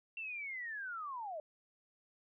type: linear sweep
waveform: sine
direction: down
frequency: 2726 to 587.3 Hz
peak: -40 dBFS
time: 0.17-1.4 s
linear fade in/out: 2 ms
effects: none